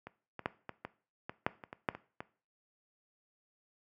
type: clicks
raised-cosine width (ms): 0.5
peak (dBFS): -29 / -26 / -16 / -25 / -24 / -24 / -13 / -30 / -28 / -14 / -27 / -25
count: 12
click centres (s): 0.07 / 0.393 / 0.459 / 0.693 / 0.85 / 1.295 / 1.465 / 1.638 / 1.729 / 1.888 / 1.95 / 2.205
effects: noise-tail reverb RT60 0.4 s tail -18 dB re dry + high-pass 100 Hz 12 dB/octave